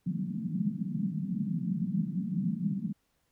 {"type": "band-pass noise", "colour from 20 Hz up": "white", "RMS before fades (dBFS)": -32, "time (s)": [0.06, 2.93], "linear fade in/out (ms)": 10, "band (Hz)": [160, 210], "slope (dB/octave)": 48, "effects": ["pink hiss -75 dBFS RMS until 3.31 s"]}